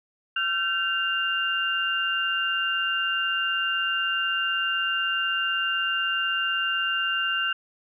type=tone cluster; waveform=sine; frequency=1365 / 1541 / 2796 Hz; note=F6 / G6 / F7; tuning=-40 / -30 / +1 cents; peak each=-30 / -27 / -26 dBFS; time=0.36-7.53 s; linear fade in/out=5 ms; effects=none